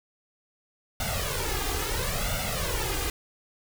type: noise with flanger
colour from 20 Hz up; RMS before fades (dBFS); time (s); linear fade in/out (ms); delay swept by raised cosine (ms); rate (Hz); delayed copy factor
pink; -29; 1-3.1; 2; 1.4 to 2.5; 0.74; +0.8
effects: none